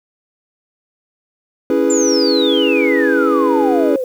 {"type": "chord", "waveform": "triangle", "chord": "C# minor seventh", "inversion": "none", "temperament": "equal", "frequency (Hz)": [277.2, 329.6, 415.3, 493.9], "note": ["C#4", "E4", "G#4", "B4"], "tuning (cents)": [0, 0, 0, 0], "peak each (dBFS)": -15, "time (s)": [1.7, 3.96], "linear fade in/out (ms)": 2}
{"type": "exponential sweep", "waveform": "sine", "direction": "down", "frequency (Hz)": [7360, 493.9], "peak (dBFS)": -17, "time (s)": [1.9, 4.04], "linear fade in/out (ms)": 2}
{"effects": ["tanh soft clip ceiling 0 dBFS", "7-bit"]}